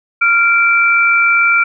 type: tone pair together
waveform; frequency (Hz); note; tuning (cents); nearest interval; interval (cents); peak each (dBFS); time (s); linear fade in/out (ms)
sine; 1389 / 2336; F6 / D7; -10 / -10; major sixth; 900; -11; 0.21-1.64; 10
effects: none